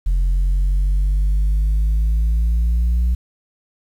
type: exponential sweep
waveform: sine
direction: up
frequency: 43.4 to 60.4 Hz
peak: -11 dBFS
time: 0.06-3.15 s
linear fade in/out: 10 ms
effects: tanh soft clip ceiling -13 dBFS + 8-bit